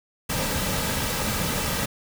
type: noise with comb filter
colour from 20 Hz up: pink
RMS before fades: -26 dBFS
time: 0.29-1.86 s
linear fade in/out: 10 ms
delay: 2.8 ms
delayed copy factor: -0.5
effects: none